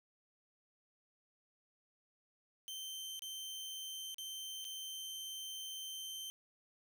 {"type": "tone with dropouts", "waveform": "sawtooth", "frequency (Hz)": 3109, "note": "G7", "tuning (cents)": -15, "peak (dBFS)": -40, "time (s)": [2.68, 6.3], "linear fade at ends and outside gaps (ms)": 0, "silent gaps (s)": [[3.193, 3.221], [4.144, 4.183], [4.644, 4.65]], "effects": []}